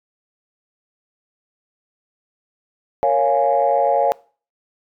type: chord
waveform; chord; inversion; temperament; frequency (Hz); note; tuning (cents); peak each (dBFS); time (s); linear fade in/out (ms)
sine; Bb minor seventh; none; equal; 466.2 / 554.4 / 698.5 / 830.6; Bb4 / Db5 / F5 / Ab5; 0 / 0 / 0 / 0; -23 / -17 / -18 / -19; 3.03-4.12; 0
effects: noise-tail reverb RT60 0.4 s tail -23 dB re dry + tanh soft clip ceiling -5 dBFS